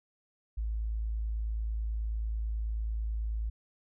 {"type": "tone", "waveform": "sine", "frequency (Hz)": 54.6, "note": "A1", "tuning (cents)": -13, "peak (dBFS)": -30, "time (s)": [0.57, 3.5], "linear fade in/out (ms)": 10, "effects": []}